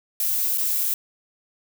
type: noise with dropouts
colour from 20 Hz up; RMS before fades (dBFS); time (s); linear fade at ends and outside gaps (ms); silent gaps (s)
violet; -23; 0.2-0.94; 2; 0.576-0.581
effects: none